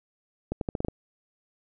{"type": "accelerating click train", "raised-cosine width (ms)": 2, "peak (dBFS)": -15, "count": 7, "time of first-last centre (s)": [0.52, 0.884], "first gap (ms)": 92, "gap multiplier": 0.83, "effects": []}